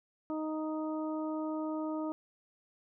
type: harmonic tone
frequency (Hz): 311.4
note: D#4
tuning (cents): +2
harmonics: 1 / 2 / 3 / 4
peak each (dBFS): -34 / -40 / -44 / -46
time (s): 0.3-2.12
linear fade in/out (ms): 0
effects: none